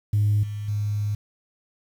sine tone with level steps, 104.2 Hz, G#2, 6 cents sharp, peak -16 / -28 / -22 dBFS, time 0.13-1.15 s, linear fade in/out 5 ms, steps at 0.43 / 0.68 s, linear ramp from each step 5 ms, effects tanh soft clip ceiling -14 dBFS + 8-bit

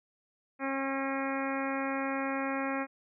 harmonic tone, 271 Hz, C#4, 39 cents flat, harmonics 1 / 2 / 3 / 4 / 5 / 6 / 7 / 8 / 9, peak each -34 / -37 / -39 / -40 / -41 / -42 / -42 / -43 / -44 dBFS, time 0.59-2.87 s, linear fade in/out 50 ms, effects none

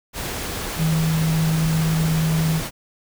sine tone in noise, 160 Hz, D#3, 49 cents sharp, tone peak -17 dBFS, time 0.77-2.62 s, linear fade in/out 50 ms, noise pink, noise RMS -28 dBFS, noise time 0.13-2.71 s, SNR +8 dB, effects none

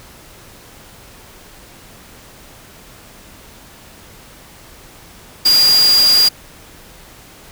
sine tone in noise, 4818 Hz, D8, 43 cents sharp, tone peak -8 dBFS, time 5.45-6.29 s, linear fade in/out 10 ms, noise white, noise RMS -20 dBFS, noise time 5.45-6.29 s, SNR +9 dB, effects pink hiss -41 dBFS RMS until 7.51 s

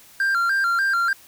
triangle tone with vibrato, 1480 Hz, F#6, in tune, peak -16 dBFS, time 0.2-1.13 s, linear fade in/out 2 ms, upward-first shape square, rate 3.4 Hz, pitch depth 120 cents each way, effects white hiss -49 dBFS RMS until 1.27 s

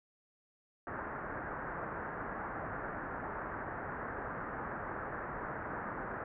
white low-pass noise, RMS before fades -41 dBFS, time 0.87-6.24 s, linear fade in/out 2 ms, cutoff 1700 Hz, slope 48 dB/octave, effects none

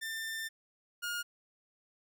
sawtooth tone pair in turn, 1791 / 1426 Hz, A6 / F6, +30 / +36 cents, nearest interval major third, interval 394 cents, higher first, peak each -33 / -31 dBFS, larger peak second, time 0.01-0.49 / 1.02-1.23 s, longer first, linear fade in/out 20 ms, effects none

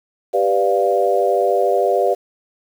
sine chord, G dominant seventh, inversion none, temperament equal, 392 / 493.9 / 587.3 / 698.5 Hz, G4 / B4 / D5 / F5, 0 / 0 / 0 / 0 cents, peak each -19 dBFS, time 0.33-2.15 s, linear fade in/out 20 ms, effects 7-bit

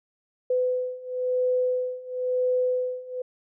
sine beating tone pair, 503 / 503.98 Hz, B4 / B4, +32 / +35 cents, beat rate 0.98 Hz, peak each -27 / -25 dBFS, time 0.5-3.22 s, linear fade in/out 5 ms, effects none

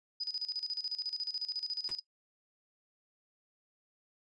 sine tone with tremolo, 4978 Hz, D#8, in tune, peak -32 dBFS, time 0.2-2 s, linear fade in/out 10 ms, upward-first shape square, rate 14 Hz, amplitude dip 75%
pink noise with exponential decay, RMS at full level -43 dBFS, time 1.89-1.97 s, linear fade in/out 0 ms, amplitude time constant 16 ms
effects noise-tail reverb RT60 0.1 s tail -20 dB re dry + resampled to 22050 Hz

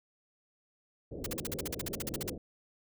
white low-pass noise, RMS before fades -41 dBFS, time 1.11-2.38 s, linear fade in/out 5 ms, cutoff 540 Hz, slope 48 dB/octave
white noise bursts, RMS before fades -36 dBFS, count 16, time 1.24-2.299 s, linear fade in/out 5 ms, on 24 ms, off 45 ms
effects none

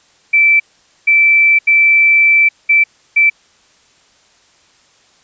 sine tone bursts at uneven times, 2328 Hz, D7, 16 cents flat, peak -6 dBFS, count 5, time 0.33-0.6 / 1.07-1.59 / 1.67-2.49 / 2.69-2.84 / 3.16-3.3 s, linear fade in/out 10 ms, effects white hiss -51 dBFS RMS until 5.23 s + resampled to 16000 Hz

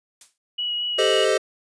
blue noise with exponential decay, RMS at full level -38 dBFS, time 0.21-0.38 s, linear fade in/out 2 ms, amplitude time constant 36 ms
sine tone with vibrato, 2917 Hz, F#7, 25 cents flat, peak -23 dBFS, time 0.58-1.25 s, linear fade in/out 10 ms, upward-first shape sine, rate 4.5 Hz, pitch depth 12 cents each way
square chord, A half-diminished seventh, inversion third, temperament equal with one note detuned, 392 / 440 / 520.2 / 622.3 Hz, G4 / A4 / C5 / Eb5, 0 / 0 / -10 / 0 cents, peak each -24 dBFS, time 0.98-1.38 s, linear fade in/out 10 ms
effects resampled to 22050 Hz

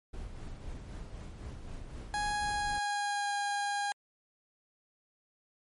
brown noise with tremolo, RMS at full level -41 dBFS, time 0.13-2.79 s, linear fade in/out 10 ms, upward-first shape sine, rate 3.9 Hz, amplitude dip 40%
30% pulse tone with pitch glide, 830.6 to 813 Hz, G#5 to G#5, 0 to -37 cents, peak -28 dBFS, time 2.14-3.92 s, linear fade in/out 0 ms, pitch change -37 cents, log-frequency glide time 2.33-3.32 s
effects MP3 48 kbps

